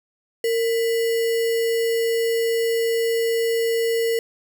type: tone with sample-and-hold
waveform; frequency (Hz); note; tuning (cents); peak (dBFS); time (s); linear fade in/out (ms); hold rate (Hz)
sine; 458.8; A#4; -28; -18; 0.44-4.19; 2; 2450
effects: none